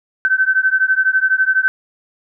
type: beating tone pair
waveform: sine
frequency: 1528 / 1540 Hz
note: G6 / G6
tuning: -45 / -31 cents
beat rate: 12 Hz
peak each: -15 dBFS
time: 0.25-1.68 s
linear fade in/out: 0 ms
effects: none